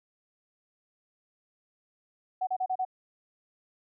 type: tone bursts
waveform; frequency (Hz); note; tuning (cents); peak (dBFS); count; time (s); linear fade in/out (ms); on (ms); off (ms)
sine; 746; F#5; +14; -26; 5; 2.41-2.851; 10; 61; 34
effects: none